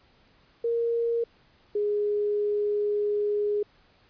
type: tone pair in turn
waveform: sine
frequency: 466.2 / 414.6 Hz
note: A#4 / G#4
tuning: 0 / -3 cents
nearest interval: major second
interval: 203 cents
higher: first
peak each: -23 dBFS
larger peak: neither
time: 0.64-1.24 / 1.75-3.63 s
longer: second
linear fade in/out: 5 ms
effects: pink hiss -61 dBFS RMS until 4.09 s + resampled to 11025 Hz